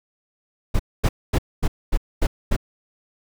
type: noise bursts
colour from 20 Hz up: brown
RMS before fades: -17 dBFS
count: 7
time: 0.74-2.565 s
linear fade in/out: 10 ms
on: 55 ms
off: 240 ms
effects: none